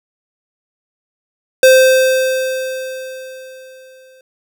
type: tone with exponential decay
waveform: square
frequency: 520 Hz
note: C5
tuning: 11 cents flat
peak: -4 dBFS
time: 1.63-4.21 s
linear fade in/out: 2 ms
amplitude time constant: 560 ms
effects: none